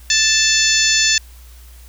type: harmonic tone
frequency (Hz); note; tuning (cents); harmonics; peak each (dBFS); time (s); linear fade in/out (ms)
880; A5; 0; 2 / 3 / 4 / 5 / 6 / 7 / 8; -20 / -20 / -20 / -20 / -20 / -20 / -20; 0.1-1.18; 2
effects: added 60 Hz sine -38 dBFS peak until 1.88 s + white hiss -48 dBFS RMS until 1.88 s